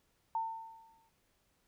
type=tone with exponential decay; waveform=sine; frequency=900 Hz; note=A5; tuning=39 cents sharp; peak=-30 dBFS; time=0.35-1.09 s; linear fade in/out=2 ms; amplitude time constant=160 ms; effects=pink hiss -75 dBFS RMS until 1.67 s